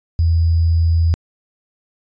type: tone with sample-and-hold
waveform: sine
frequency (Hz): 83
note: E2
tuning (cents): +12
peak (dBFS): -11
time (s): 0.19-1.14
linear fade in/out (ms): 0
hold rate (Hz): 4900
effects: resampled to 16000 Hz